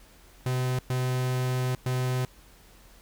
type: tone bursts at uneven times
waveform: 45% pulse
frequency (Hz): 127.4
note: C3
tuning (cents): -46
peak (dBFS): -25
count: 3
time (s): 0.46-0.79 / 0.9-1.75 / 1.86-2.25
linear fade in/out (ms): 2
effects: added 44 Hz sine -55 dBFS peak until 3.01 s + pink hiss -56 dBFS RMS until 3.01 s